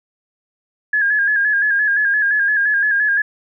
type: tone with vibrato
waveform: sine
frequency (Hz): 1661.2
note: G#6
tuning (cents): 0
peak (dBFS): -13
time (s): 0.93-3.22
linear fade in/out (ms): 5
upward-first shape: square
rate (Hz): 5.8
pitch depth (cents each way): 47
effects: none